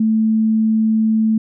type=tone; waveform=sine; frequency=220 Hz; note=A3; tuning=in tune; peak=-12 dBFS; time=0-1.38 s; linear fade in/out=5 ms; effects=none